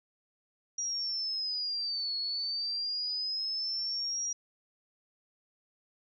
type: linear two-way sweep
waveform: sine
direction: down then up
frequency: 5730 to 4347 to 5730 Hz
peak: -31 dBFS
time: 0.78-4.33 s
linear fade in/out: 5 ms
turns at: 2.17 s
effects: none

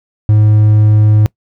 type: tone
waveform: triangle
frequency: 106.5 Hz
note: G#2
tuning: 44 cents sharp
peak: -3 dBFS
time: 0.29-1.26 s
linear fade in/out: 0 ms
effects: noise-tail reverb RT60 0.1 s tail -23 dB re dry

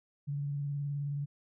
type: tone with vibrato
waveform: sine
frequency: 143 Hz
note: D3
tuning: 46 cents flat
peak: -32 dBFS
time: 0.27-1.26 s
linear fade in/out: 20 ms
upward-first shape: sine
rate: 19 Hz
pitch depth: 29 cents each way
effects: none

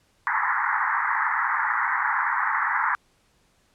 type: band-pass noise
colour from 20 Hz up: pink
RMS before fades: -24 dBFS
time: 0.27-2.95 s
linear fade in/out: 0 ms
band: 850 to 2000 Hz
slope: 96 dB/octave
effects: pink hiss -64 dBFS RMS until 3.74 s + low-pass 10000 Hz 12 dB/octave

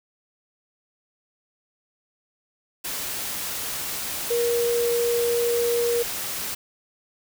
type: tone in noise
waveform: sine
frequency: 473.6 Hz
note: A#4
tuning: 27 cents sharp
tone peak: -20 dBFS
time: 4.3-6.03 s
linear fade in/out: 10 ms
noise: white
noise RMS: -30 dBFS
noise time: 2.84-6.55 s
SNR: +7 dB
effects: none

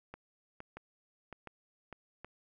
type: clicks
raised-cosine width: 0.5 ms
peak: -30 dBFS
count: 7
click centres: 0.14 / 0.604 / 0.77 / 1.327 / 1.473 / 1.927 / 2.246 s
effects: none

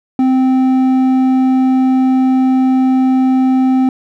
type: tone with hard clipping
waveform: sine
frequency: 260 Hz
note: C4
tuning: 11 cents flat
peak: -10 dBFS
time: 0.19-3.89 s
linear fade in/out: 2 ms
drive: 6 dB
effects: none

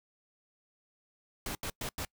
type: noise bursts at uneven times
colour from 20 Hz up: pink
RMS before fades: -37 dBFS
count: 4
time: 1.46-1.55 / 1.63-1.7 / 1.81-1.89 / 1.98-2.05 s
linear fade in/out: 2 ms
effects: noise-tail reverb RT60 0.1 s tail -25 dB re dry

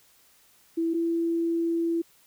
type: tone pair in turn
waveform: sine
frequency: 330.6 / 334.4 Hz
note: E4 / E4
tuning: +5 / +25 cents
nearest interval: unison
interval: 20 cents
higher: second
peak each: -23 dBFS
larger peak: neither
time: 0.77-0.94 / 0.94-2.02 s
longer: second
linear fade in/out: 10 ms
effects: white hiss -60 dBFS RMS until 2.26 s

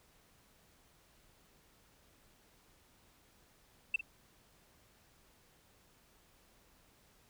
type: tone with echo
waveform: sine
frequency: 2666 Hz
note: E7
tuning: 19 cents sharp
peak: -26 dBFS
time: 3.94-3.96 s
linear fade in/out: 5 ms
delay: 51 ms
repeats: 1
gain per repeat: -13 dB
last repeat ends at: 4.011 s
effects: tanh soft clip ceiling -23 dBFS + pink hiss -67 dBFS RMS until 7.29 s

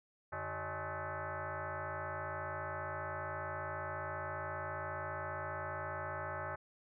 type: tone with frequency modulation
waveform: sine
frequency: 329.6 Hz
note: E4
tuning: in tune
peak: -38 dBFS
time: 0.32-6.56 s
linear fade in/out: 10 ms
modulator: 238 Hz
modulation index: 5.8
effects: none

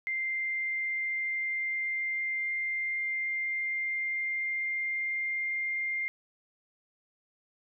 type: tone with pitch glide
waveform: sine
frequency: 2093 to 2108 Hz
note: C7 to C7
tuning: 0 to +12 cents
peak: -29 dBFS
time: 0.07-6.08 s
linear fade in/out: 0 ms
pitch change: +12 cents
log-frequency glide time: 0.28-5.55 s
effects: none

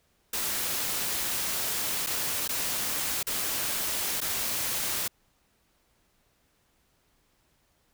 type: noise with dropouts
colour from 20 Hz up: white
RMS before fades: -30 dBFS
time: 0.33-5.08 s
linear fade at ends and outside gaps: 5 ms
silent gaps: 2.064-2.069 / 2.478-2.49 / 3.23-3.268 / 4.205-4.214 s
effects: pink hiss -69 dBFS RMS until 7.93 s

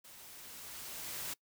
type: noise with level ramp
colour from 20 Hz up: white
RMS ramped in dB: -55 to -40 dBFS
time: 0.04-1.34 s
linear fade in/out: 10 ms
effects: noise-tail reverb RT60 0.1 s tail -22 dB re dry

